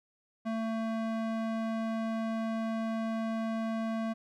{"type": "tone with band-pass filter", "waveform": "square", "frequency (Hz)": 224, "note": "A3", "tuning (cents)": 31, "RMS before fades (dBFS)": -33, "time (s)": [0.45, 4.14], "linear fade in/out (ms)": 20, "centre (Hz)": 550, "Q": 0.55, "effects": []}